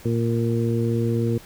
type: harmonic tone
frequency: 116.1 Hz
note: A#2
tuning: 7 cents flat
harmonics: 1 / 2 / 3 / 4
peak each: -22 / -25 / -27 / -28 dBFS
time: 0.05-1.38 s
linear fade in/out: 5 ms
effects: pink hiss -46 dBFS RMS until 1.45 s